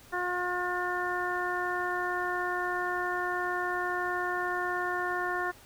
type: harmonic tone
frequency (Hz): 358.3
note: F4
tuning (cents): +44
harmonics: 1 / 2 / 3 / 4 / 5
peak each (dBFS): -35 / -35 / -35 / -35 / -35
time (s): 0.12-5.52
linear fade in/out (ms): 20
effects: pink hiss -54 dBFS RMS until 5.65 s